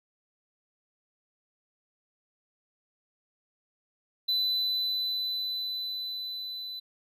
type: tone with level ramp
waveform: triangle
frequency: 4002 Hz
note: B7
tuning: 22 cents sharp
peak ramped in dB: -23 to -35 dBFS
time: 4.28-6.8 s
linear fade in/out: 10 ms
effects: none